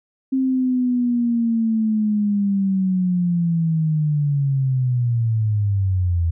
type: linear sweep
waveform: sine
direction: down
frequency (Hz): 265.8 to 82.1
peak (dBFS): -16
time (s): 0.32-6.31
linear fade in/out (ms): 10
effects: none